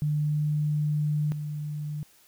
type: tone pair in turn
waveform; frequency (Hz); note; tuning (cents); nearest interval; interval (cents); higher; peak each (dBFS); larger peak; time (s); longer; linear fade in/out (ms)
sine; 149.9 / 149.35; D3 / D3; +36 / +29; unison; 7; first; -23 / -30; first; 0.02-1.32 / 1.32-2.03; first; 0
effects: white hiss -59 dBFS RMS until 2.27 s